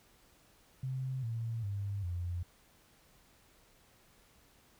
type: tone with pitch steps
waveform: sine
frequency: 130.81 / 114.54 / 100.29 / 87.81 Hz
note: C3 / A#2 / G2 / F2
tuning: 0 / -30 / +40 / +10 cents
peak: -34 dBFS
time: 0.83-2.43 s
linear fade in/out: 5 ms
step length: 400 ms
effects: pink hiss -65 dBFS RMS until 4.79 s